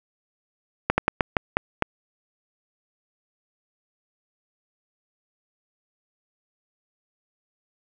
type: slowing click train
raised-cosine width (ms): 0.5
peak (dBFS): -3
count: 7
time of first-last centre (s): 0.9-1.824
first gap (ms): 80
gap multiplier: 1.26
effects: none

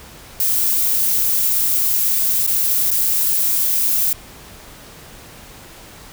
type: noise with dropouts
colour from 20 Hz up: violet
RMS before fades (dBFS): -17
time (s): 0.4-4.13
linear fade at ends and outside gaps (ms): 2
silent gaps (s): 2.466-2.474 / 2.907-2.912
effects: pink hiss -40 dBFS RMS until 6.12 s

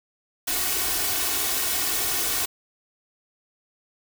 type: noise with comb filter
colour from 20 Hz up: white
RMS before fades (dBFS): -25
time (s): 0.47-2.46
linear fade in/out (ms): 10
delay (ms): 2.7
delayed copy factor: +0.75
effects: none

